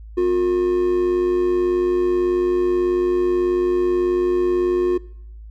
triangle tone with amplitude modulation, 358.3 Hz, F4, 44 cents sharp, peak -11 dBFS, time 0.17-4.98 s, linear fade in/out 10 ms, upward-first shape sine, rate 98.3 Hz, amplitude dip 50%, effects noise-tail reverb RT60 0.7 s tail -23 dB re dry + added 54 Hz sine -35 dBFS peak until 5.5 s

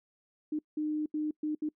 sine tone bursts at uneven times, 304.5 Hz, D#4, 37 cents flat, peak -29 dBFS, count 5, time 0.52-0.59 / 0.77-1.06 / 1.14-1.31 / 1.43-1.55 / 1.62-1.69 s, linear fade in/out 5 ms, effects noise-tail reverb RT60 0.1 s tail -25 dB re dry

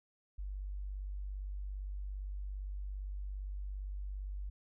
sine tone, 48.76 Hz, G1, 8 cents flat, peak -38 dBFS, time 0.38-4.5 s, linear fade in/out 10 ms, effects none

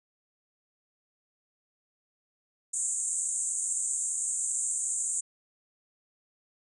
pink band-pass noise, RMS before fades -31 dBFS, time 2.73-5.21 s, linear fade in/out 10 ms, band 6900 to 9000 Hz, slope 96 dB/octave, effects none

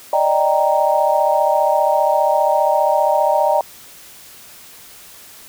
sine chord, Eb major seventh, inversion third, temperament equal, 587.3 / 622.3 / 784 / 932.3 Hz, D5 / Eb5 / G5 / Bb5, 0 / 0 / 0 / 0 cents, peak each -18 dBFS, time 0.13-3.61 s, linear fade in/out 2 ms, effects white hiss -41 dBFS RMS until 5.48 s

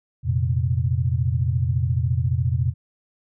sine chord, F suspended fourth, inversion none, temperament equal, 87.31 / 116.54 / 130.81 Hz, F2 / Bb2 / C3, 0 / 0 / 0 cents, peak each -23 dBFS, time 0.23-2.74 s, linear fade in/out 50 ms, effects none

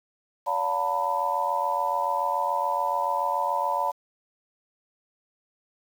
sine tone cluster, 571 / 708 / 901 / 988 Hz, D5 / F5 / A5 / B5, -49 / +23 / +41 / 0 cents, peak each -31 / -32 / -27 / -27 dBFS, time 0.46-3.92 s, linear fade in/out 20 ms, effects 8-bit

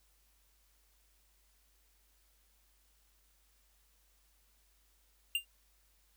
square tone with exponential decay, 2794 Hz, F7, in tune, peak -27 dBFS, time 5.35-5.45 s, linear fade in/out 2 ms, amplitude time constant 21 ms, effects added 50 Hz sine -70 dBFS peak until 6.16 s + white hiss -72 dBFS RMS until 6.16 s

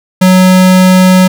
square tone, 185 Hz, F#3, in tune, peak -3 dBFS, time 0.21-1.28 s, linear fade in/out 10 ms, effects none

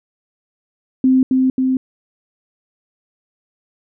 sine tone with echo, 260 Hz, C4, 11 cents flat, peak -9 dBFS, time 1.04-1.23 s, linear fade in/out 2 ms, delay 270 ms, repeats 2, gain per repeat -2 dB, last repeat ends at 1.77 s, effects none

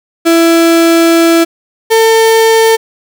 35% pulse tone pair in turn, 332.7 / 448.7 Hz, E4 / A4, +16 / +34 cents, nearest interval perfect fourth, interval 518 cents, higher second, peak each -3 dBFS, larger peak neither, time 0.25-1.45 / 1.9-2.77 s, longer first, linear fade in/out 20 ms, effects none

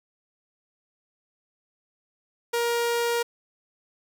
sawtooth tone, 471.6 Hz, A#4, 20 cents sharp, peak -19 dBFS, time 2.53-3.23 s, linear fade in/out 10 ms, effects 10-bit

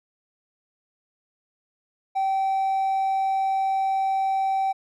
triangle tone, 773 Hz, G5, 24 cents flat, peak -18 dBFS, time 2.15-4.73 s, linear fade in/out 20 ms, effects tanh soft clip ceiling -15 dBFS

